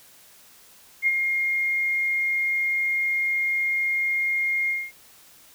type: tone with ADSR envelope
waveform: sine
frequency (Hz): 2132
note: C7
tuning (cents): +32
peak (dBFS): -16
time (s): 1.02-4.92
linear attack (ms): 49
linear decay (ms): 39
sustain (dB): -5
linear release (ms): 230
effects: white hiss -52 dBFS RMS until 5.54 s